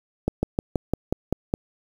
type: slowing click train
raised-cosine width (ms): 2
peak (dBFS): -8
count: 8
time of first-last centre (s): 0.28-1.539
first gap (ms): 150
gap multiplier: 1.06
effects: 7-bit